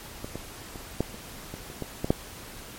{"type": "clicks", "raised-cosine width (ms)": 2, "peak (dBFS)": [-21, -20, -26, -10, -27, -22, -28, -18, -14, -6], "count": 10, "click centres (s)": [0.245, 0.356, 0.758, 1.006, 1.144, 1.54, 1.701, 1.823, 2.045, 2.105], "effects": ["pink hiss -43 dBFS RMS until 2.78 s", "MP3 64 kbps"]}